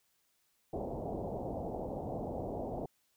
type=low-pass noise; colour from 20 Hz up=white; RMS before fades=-39 dBFS; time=0.73-2.86 s; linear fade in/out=5 ms; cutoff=770 Hz; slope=48 dB/octave; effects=white hiss -75 dBFS RMS until 3.16 s